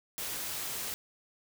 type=noise; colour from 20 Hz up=white; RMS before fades=-37 dBFS; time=0.18-0.94 s; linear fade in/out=0 ms; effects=none